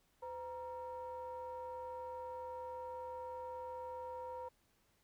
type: ring-modulated tone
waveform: triangle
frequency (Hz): 215.8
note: A3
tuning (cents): -33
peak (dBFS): -38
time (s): 0.22-4.49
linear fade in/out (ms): 10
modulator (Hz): 725
effects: pink hiss -75 dBFS RMS until 5.03 s